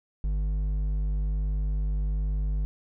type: tone with hard clipping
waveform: sine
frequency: 50.6 Hz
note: G#1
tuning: 44 cents flat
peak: -26 dBFS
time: 0.24-2.65 s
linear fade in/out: 0 ms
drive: 6 dB
effects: none